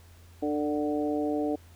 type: harmonic tone with a mistuned harmonic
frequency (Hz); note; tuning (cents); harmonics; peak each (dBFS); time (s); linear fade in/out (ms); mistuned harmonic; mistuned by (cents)
148.8; D3; +23; 2 / 3 / 4 / 5; -28 / -32 / -34 / -36; 0.42-1.56; 10; 4; -16
effects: added 85 Hz sine -51 dBFS peak until 1.75 s + pink hiss -59 dBFS RMS until 1.75 s